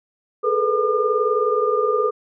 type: tone cluster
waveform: sine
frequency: 421.4 / 440.5 / 492.6 / 1207 Hz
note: G#4 / A4 / B4 / D6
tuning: +25 / +2 / -5 / +47 cents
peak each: -22 dBFS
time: 0.43-2.11 s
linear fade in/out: 20 ms
effects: none